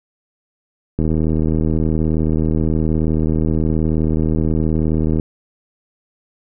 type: click train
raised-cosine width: 3 ms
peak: -6 dBFS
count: 333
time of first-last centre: 0.99-5.198 s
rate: 78.9 Hz
effects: none